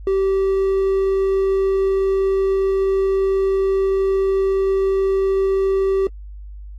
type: tone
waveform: triangle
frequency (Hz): 386.9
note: G4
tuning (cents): -23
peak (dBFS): -13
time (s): 0.07-6.07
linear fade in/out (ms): 2
effects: added 50 Hz sine -32 dBFS peak until 6.78 s + AAC 48 kbps